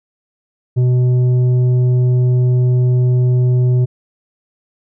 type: tone with tanh clipping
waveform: triangle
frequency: 125 Hz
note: B2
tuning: 21 cents sharp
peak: -11 dBFS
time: 0.76-3.86 s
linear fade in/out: 20 ms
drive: 11 dB
effects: none